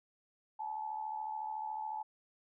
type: tone with amplitude modulation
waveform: sine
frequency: 865 Hz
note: A5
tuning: 30 cents flat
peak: -34 dBFS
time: 0.59-2.03 s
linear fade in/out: 10 ms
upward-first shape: sine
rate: 73.9 Hz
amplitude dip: 65%
effects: none